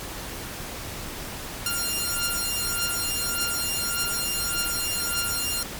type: beating tone pair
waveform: 5% pulse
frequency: 1396.9 / 1398.6 Hz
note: F6 / F6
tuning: 0 / +2 cents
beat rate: 1.7 Hz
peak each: -16 dBFS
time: 1.66-5.63 s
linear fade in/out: 2 ms
effects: pink hiss -35 dBFS RMS until 5.79 s + MP3 96 kbps